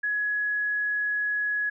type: tone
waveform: sine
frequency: 1681 Hz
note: G#6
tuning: 20 cents sharp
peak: -24 dBFS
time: 0.03-1.7 s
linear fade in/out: 10 ms
effects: none